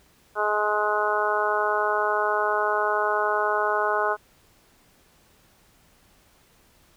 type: harmonic tone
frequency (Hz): 210.3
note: G#3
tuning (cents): +22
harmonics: 2 / 3 / 4 / 5 / 6 / 7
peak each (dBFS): -28 / -28 / -28 / -28 / -28 / -28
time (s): 0.35-4.17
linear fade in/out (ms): 50
effects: pink hiss -59 dBFS RMS until 6.96 s